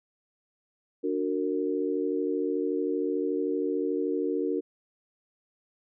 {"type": "chord", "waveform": "sine", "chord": "D augmented", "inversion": "none", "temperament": "just", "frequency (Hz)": [293.7, 367.1, 458.9], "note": ["D4", "F#4", "A#4"], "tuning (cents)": [0, -14, -27], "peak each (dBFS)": -30, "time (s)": [1.03, 4.61], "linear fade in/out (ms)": 20, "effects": []}